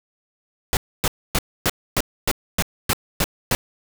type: noise bursts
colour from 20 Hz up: pink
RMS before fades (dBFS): -19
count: 10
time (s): 0.73-3.55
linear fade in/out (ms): 0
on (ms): 39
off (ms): 270
effects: none